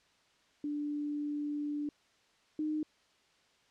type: tone pair in turn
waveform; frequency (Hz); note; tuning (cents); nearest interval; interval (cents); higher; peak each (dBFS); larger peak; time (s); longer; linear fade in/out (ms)
sine; 293.8 / 306.8; D4 / D#4; +1 / -24; minor second; 75; second; -33 / -31; second; 0.64-1.89 / 2.59-2.83; first; 2
effects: white hiss -68 dBFS RMS until 3.7 s + low-pass 5000 Hz 12 dB/octave